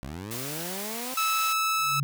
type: linear sweep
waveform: 15% pulse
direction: up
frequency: 61.74 to 261.6 Hz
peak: -29 dBFS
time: 0.03-1.14 s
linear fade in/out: 0 ms
type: high-pass noise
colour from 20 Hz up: white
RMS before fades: -36 dBFS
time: 0.31-1.53 s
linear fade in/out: 2 ms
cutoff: 610 Hz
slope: 24 dB/octave
type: tone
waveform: sawtooth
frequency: 1307 Hz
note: E6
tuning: 15 cents flat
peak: -20 dBFS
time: 1.17-2 s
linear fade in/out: 5 ms
type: tone with exponential growth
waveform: sine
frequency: 141.9 Hz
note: C#3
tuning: 41 cents sharp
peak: -23 dBFS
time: 1.75-2.03 s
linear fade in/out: 0 ms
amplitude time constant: 59 ms
effects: none